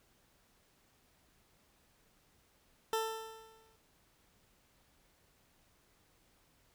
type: tone with exponential decay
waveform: 20% pulse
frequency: 444.7 Hz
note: A4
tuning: 18 cents sharp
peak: -25 dBFS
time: 2.93-3.76 s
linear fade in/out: 1 ms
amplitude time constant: 180 ms
effects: pink hiss -70 dBFS RMS until 6.74 s